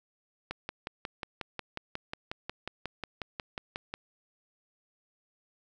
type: click train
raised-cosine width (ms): 0.3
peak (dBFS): -19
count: 20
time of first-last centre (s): 0.51-3.94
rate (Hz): 5.54
effects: none